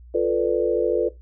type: chord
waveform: sine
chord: B half-diminished seventh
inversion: second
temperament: equal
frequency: 349.2 / 440 / 493.9 / 587.3 Hz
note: F4 / A4 / B4 / D5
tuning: 0 / 0 / 0 / 0 cents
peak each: -24 / -22 / -22 / -27 dBFS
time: 0.14-1.09 s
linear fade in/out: 10 ms
effects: noise-tail reverb RT60 0.2 s tail -18 dB re dry + added 60 Hz sine -42 dBFS peak until 1.21 s